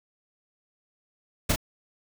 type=noise with echo; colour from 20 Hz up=pink; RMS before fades=-22 dBFS; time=1.49-1.53 s; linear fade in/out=10 ms; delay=31 ms; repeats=1; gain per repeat=-4 dB; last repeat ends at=1.561 s; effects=none